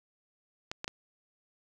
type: clicks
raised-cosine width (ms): 0.2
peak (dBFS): -18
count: 3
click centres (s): 0.715 / 0.844 / 0.879
effects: none